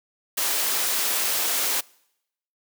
white high-pass noise, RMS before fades -24 dBFS, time 0.37-1.81 s, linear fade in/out 10 ms, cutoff 360 Hz, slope 12 dB/octave, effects noise-tail reverb RT60 0.8 s tail -25 dB re dry

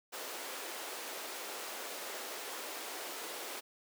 pink high-pass noise, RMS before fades -43 dBFS, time 0.12-3.61 s, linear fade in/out 20 ms, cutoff 360 Hz, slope 24 dB/octave, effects none

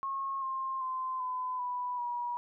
sine tone with pitch steps, 1086 / 1060.6 / 1035.8 / 1011.5 / 987.8 / 964.7 Hz, C#6 / C6 / C6 / B5 / B5 / B5, -36 / +23 / -18 / +41 / 0 / -41 cents, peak -32 dBFS, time 0.03-2.37 s, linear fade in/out 0 ms, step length 390 ms, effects none

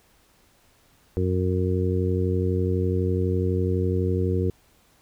harmonic tone, 92 Hz, F#2, 9 cents flat, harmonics 1 / 2 / 3 / 4 / 5, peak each -23 / -29 / -31 / -28 / -29 dBFS, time 1.17-4.5 s, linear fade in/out 0 ms, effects pink hiss -60 dBFS RMS until 5.01 s

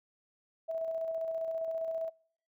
sine tone with tremolo, 652 Hz, E5, 19 cents flat, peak -31 dBFS, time 0.68-2.1 s, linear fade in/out 20 ms, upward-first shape square, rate 15 Hz, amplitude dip 30%, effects noise-tail reverb RT60 0.6 s tail -26 dB re dry

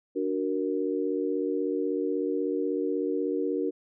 sine chord, D augmented, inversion none, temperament equal, 293.7 / 370 / 466.2 Hz, D4 / F#4 / A#4, 0 / 0 / 0 cents, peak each -30 dBFS, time 0.15-3.71 s, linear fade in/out 20 ms, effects none

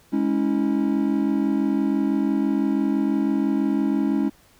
triangle chord, C# minor, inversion second, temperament equal with one note detuned, 207.7 / 277.2 / 323.2 Hz, G#3 / C#4 / E4, 0 / 0 / -34 cents, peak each -22 / -20 / -23 dBFS, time 0.12-4.3 s, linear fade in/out 20 ms, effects pink hiss -56 dBFS RMS until 4.59 s

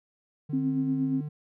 triangle tone, 150 Hz, D3, 37 cents sharp, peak -30 dBFS, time 0.49-1.29 s, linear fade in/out 10 ms
sine tone with tremolo, 264.7 Hz, C4, 20 cents sharp, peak -23 dBFS, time 0.53-1.21 s, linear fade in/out 5 ms, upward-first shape sine, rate 8.5 Hz, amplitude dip 40%
effects none

